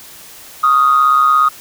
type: tone with amplitude modulation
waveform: sine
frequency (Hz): 1244.5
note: D#6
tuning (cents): 0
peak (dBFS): -4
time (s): 0.63-1.49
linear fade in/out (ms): 10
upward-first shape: sine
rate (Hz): 137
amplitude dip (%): 65
effects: tanh soft clip ceiling -2 dBFS + white hiss -37 dBFS RMS until 1.6 s